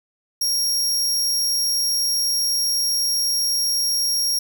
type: tone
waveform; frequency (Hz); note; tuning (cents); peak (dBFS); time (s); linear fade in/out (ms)
sawtooth; 5588; F8; 0; -16; 0.41-4.39; 5
effects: none